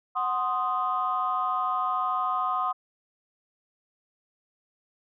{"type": "chord", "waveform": "sine", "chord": "C diminished", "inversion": "second", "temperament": "equal", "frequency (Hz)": [740, 1046.5, 1244.5], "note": ["Gb5", "C6", "Eb6"], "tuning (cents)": [0, 0, 0], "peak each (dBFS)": [-30, -28, -27], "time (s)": [0.15, 2.73], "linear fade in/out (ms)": 20, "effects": ["tanh soft clip ceiling -16 dBFS"]}